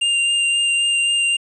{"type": "tone with vibrato", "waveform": "square", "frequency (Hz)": 2794, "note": "F7", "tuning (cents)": 0, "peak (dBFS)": -16, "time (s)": [0.01, 1.37], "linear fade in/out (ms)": 10, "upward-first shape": "sine", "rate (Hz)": 3.8, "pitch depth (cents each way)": 10, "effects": ["resampled to 24000 Hz", "9-bit"]}